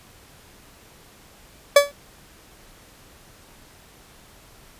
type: tone with exponential decay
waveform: 40% pulse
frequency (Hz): 572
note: D5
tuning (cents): -46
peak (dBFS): -5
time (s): 1.76-1.92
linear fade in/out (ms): 5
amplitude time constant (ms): 34
effects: pink hiss -50 dBFS RMS until 4.79 s + resampled to 32000 Hz